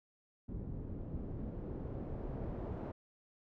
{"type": "noise with low-pass filter sweep", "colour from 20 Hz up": "pink", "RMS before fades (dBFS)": -42, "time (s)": [0.48, 2.92], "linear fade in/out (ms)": 10, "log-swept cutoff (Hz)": [250, 650], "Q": 0.87, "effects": []}